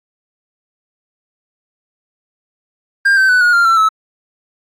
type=tone with pitch steps; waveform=triangle; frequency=1600 / 1545.5 / 1492.9 / 1442 / 1392.9 / 1345.4 / 1299.6 Hz; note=G6 / G6 / F#6 / F#6 / F6 / E6 / E6; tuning=+35 / -25 / +15 / -45 / -5 / +35 / -25 cents; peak=-6 dBFS; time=3.05-3.89 s; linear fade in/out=10 ms; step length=120 ms; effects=AAC 64 kbps